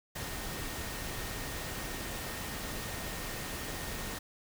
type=tone in noise; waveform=sine; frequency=1846 Hz; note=A#6; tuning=17 cents flat; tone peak=-49 dBFS; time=0.15-4.19 s; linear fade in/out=10 ms; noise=pink; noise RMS=-39 dBFS; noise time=0.15-4.19 s; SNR=-13 dB; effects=none